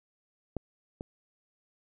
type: clicks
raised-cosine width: 2 ms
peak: -19 / -24 dBFS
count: 2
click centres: 0.567 / 1.009 s
effects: none